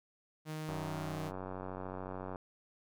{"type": "tone", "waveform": "sawtooth", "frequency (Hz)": 155.56, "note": "D#3", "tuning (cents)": 0, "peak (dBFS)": -35, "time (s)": [0.45, 1.32], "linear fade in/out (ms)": 50}
{"type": "click train", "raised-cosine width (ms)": 1, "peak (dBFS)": -28, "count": 157, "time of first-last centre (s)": [0.69, 2.358], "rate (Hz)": 93.5}
{"effects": []}